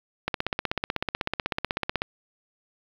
click train, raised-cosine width 0.3 ms, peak -9 dBFS, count 29, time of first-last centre 0.28-2.019 s, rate 16.1 Hz, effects low-pass 5000 Hz 12 dB/octave + 7-bit

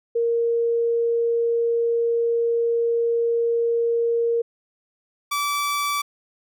sine / sawtooth tone pair in turn, 466.2 / 1156.2 Hz, A#4 / D6, 0 / -27 cents, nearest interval octave + major third, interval 1573 cents, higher second, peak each -18 dBFS, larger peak neither, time 0.15-4.42 / 5.31-6.02 s, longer first, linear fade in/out 10 ms, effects none

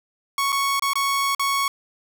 sawtooth tone with dropouts, 1108.7 Hz, C#6, in tune, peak -16 dBFS, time 0.38-1.68 s, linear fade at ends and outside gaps 2 ms, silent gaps 0.521-0.526 / 0.796-0.822 / 0.934-0.955 / 1.349-1.395 s, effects none

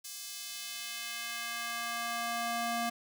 square tone with high-pass filter sweep, 234.3 Hz, A#3, 9 cents sharp, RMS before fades -37 dBFS, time 0.04-2.9 s, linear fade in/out 10 ms, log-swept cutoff 5800 to 470 Hz, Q 0.93, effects none

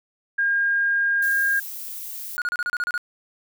sine tone, 1615 Hz, G#6, 49 cents flat, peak -18 dBFS, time 0.38-1.6 s, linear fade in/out 10 ms
violet noise, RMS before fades -34 dBFS, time 1.22-2.37 s, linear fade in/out 5 ms
triangle tone bursts, 1441 Hz, F#6, 46 cents flat, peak -20 dBFS, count 9, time 2.38-2.978 s, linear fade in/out 0 ms, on 38 ms, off 32 ms
effects none

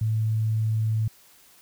sine tone, 110 Hz, A2, in tune, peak -21 dBFS, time 0.01-1.08 s, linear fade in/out 5 ms, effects white hiss -55 dBFS RMS until 1.61 s

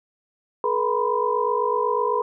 sine tone cluster, 424.5 / 482.5 / 971 / 1019 Hz, G#4 / B4 / B5 / C6, +38 / -40 / -30 / -46 cents, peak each -25 dBFS, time 0.64-2.22 s, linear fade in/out 2 ms, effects none

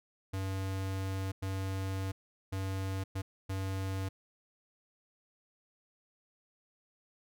square tone bursts at uneven times, 95.9 Hz, G2, 37 cents flat, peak -34 dBFS, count 5, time 0.33-1.32 / 1.42-2.12 / 2.52-3.04 / 3.15-3.22 / 3.49-4.09 s, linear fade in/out 10 ms, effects none

